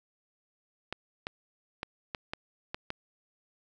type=clicks; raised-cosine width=0.3 ms; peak=-18 dBFS; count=7; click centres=0.926 / 1.269 / 1.831 / 2.148 / 2.335 / 2.745 / 2.904 s; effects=none